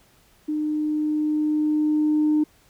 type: tone with level ramp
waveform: sine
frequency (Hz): 303.9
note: D#4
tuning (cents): -41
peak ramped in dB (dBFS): -22 to -15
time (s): 0.48-2.44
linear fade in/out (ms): 10
effects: tanh soft clip ceiling -13 dBFS + pink hiss -58 dBFS RMS until 2.69 s